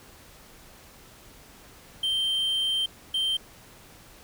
triangle tone bursts at uneven times, 3136 Hz, G7, in tune, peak -22 dBFS, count 2, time 2.03-2.86 / 3.14-3.37 s, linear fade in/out 5 ms, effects pink hiss -51 dBFS RMS until 4.23 s

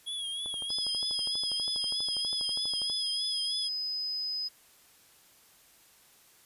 square tone with vibrato, 3322 Hz, G#7, in tune, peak -34 dBFS, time 0.06-3.69 s, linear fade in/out 20 ms, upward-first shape triangle, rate 3.2 Hz, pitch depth 73 cents each way
click train, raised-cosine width 1 ms, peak -32 dBFS, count 31, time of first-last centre 0.46-2.899 s, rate 12.3 Hz
sine tone, 5030 Hz, D#8, 18 cents sharp, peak -31 dBFS, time 0.69-4.49 s, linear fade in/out 20 ms
effects white hiss -60 dBFS RMS until 6.45 s + resampled to 32000 Hz

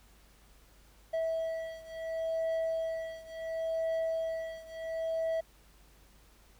triangle beating tone pair, 651 / 651.71 Hz, E5 / E5, -22 / -20 cents, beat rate 0.71 Hz, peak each -32 / -34 dBFS, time 1.13-5.41 s, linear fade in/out 10 ms, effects added 50 Hz sine -60 dBFS peak until 6.59 s + pink hiss -63 dBFS RMS until 6.59 s

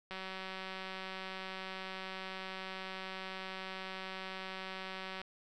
click train, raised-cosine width 0.3 ms, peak -27 dBFS, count 966, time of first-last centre 0.11-5.216 s, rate 189 Hz, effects none

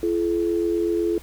sine tone pair together, 340 / 428 Hz, F4 / A4, -46 / -48 cents, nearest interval major third, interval 398 cents, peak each -21 / -24 dBFS, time 0.03-1.18 s, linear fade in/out 2 ms, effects added 60 Hz sine -41 dBFS peak until 1.22 s + pink hiss -46 dBFS RMS until 1.22 s

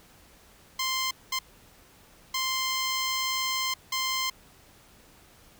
10% pulse tone bursts at uneven times, 1046.5 Hz, C6, in tune, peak -18 dBFS, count 4, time 0.79-1.11 / 1.32-1.39 / 2.34-3.74 / 3.92-4.3 s, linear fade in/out 5 ms, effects pink hiss -56 dBFS RMS until 5.59 s

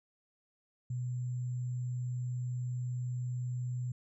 sine tone with sample-and-hold, 124.5 Hz, B2, 14 cents sharp, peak -33 dBFS, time 0.9-3.92 s, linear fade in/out 5 ms, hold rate 7350 Hz, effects resampled to 22050 Hz

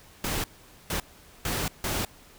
pink noise bursts at uneven times, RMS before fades -29 dBFS, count 4, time 0.24-0.44 / 0.9-1 / 1.45-1.68 / 1.84-2.05 s, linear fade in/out 2 ms, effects pink hiss -53 dBFS RMS until 2.38 s

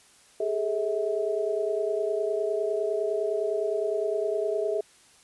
sine tone cluster, 404 / 433.8 / 646 Hz, G#4 / A4 / E5, -48 / -25 / -35 cents, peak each -29 dBFS, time 0.4-4.81 s, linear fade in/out 5 ms, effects white hiss -57 dBFS RMS until 5.23 s + resampled to 24000 Hz

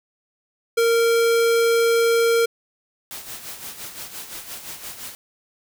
square tone, 462.5 Hz, A#4, 14 cents flat, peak -16 dBFS, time 0.77-2.46 s, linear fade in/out 10 ms
white noise with tremolo, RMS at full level -33 dBFS, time 3.11-5.15 s, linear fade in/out 0 ms, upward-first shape sine, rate 5.8 Hz, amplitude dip 60%
effects none

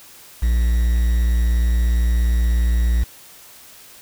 triangle tone with quantisation, 58.5 Hz, A#1, 7 cents sharp, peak -12 dBFS, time 0.42-3.04 s, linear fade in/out 10 ms, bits 6, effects white hiss -44 dBFS RMS until 4.01 s

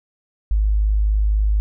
sine tone, 52 Hz, G#1, 3 cents sharp, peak -14 dBFS, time 0.51-1.6 s, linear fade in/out 0 ms, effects none

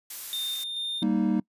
blue noise, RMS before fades -36 dBFS, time 0.1-0.64 s, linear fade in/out 5 ms
triangle tone with tremolo, 3628 Hz, A#7, 48 cents flat, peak -27 dBFS, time 0.33-1.03 s, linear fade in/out 0 ms, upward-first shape square, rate 2.3 Hz, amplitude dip 25%
triangle chord, Eb major, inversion first, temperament equal, 196 / 233.1 / 311.1 Hz, G3 / Bb3 / Eb4, 0 / 0 / 0 cents, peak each -24 / -24 / -25 dBFS, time 1.02-1.4 s, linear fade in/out 5 ms
effects noise-tail reverb RT60 0.1 s tail -24 dB re dry + resampled to 32000 Hz

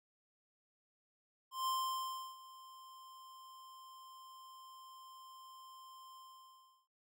square tone with ADSR envelope, 1046.5 Hz, C6, in tune, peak -34 dBFS, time 1.51-6.88 s, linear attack 160 ms, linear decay 690 ms, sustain -20 dB, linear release 710 ms, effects none

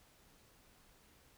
silence, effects pink hiss -66 dBFS RMS until 1.37 s

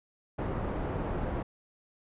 pink low-pass noise, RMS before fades -33 dBFS, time 0.38-1.43 s, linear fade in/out 10 ms, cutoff 970 Hz, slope 12 dB/octave, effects resampled to 8000 Hz

